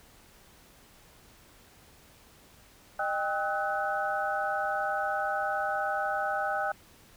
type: tone cluster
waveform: sine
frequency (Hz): 615 / 793 / 1283 / 1494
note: D#5 / G5 / E6 / F#6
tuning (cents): -20 / +20 / -47 / +16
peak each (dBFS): -34 / -31 / -35 / -33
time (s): 2.99-6.72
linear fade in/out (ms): 5
effects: pink hiss -57 dBFS RMS until 7.16 s